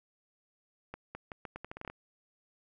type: accelerating click train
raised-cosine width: 0.5 ms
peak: -26 dBFS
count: 12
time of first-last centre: 0.94-1.9 s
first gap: 210 ms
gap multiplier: 0.8
effects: none